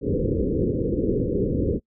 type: low-pass noise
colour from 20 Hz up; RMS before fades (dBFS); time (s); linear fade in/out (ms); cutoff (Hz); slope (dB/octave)
white; -23; 0.01-1.8; 50; 510; 96
effects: noise-tail reverb RT60 0.1 s tail -23 dB re dry